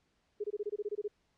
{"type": "tone bursts", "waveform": "sine", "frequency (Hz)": 415.3, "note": "G#4", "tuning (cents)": 0, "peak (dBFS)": -32, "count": 11, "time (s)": [0.4, 1.081], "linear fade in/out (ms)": 10, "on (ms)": 41, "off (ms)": 23, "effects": ["pink hiss -75 dBFS RMS until 1.37 s", "low-pass 6000 Hz 12 dB/octave"]}